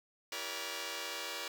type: chord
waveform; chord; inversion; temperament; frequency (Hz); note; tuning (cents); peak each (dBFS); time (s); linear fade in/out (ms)
5% pulse; E diminished seventh; none; just; 329.6 / 395.6 / 474.7 / 569.6; E4 / G4 / Bb4 / Db5; 0 / +16 / +31 / +47; -36 / -36 / -32 / -31; 0.32-1.48; 2
effects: none